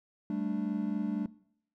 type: chord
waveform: triangle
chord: G suspended second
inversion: none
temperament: equal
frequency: 196 / 220 / 293.7 Hz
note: G3 / A3 / D4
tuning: 0 / 0 / 0 cents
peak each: -33 dBFS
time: 0.3-1.26 s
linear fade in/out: 2 ms
effects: noise-tail reverb RT60 0.7 s tail -21 dB re dry